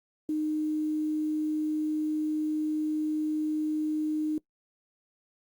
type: tone with quantisation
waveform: sine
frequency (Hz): 307.5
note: D#4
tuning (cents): -20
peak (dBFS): -26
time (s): 0.29-4.38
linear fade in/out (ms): 2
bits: 9
effects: noise-tail reverb RT60 0.1 s tail -22 dB re dry + Opus 48 kbps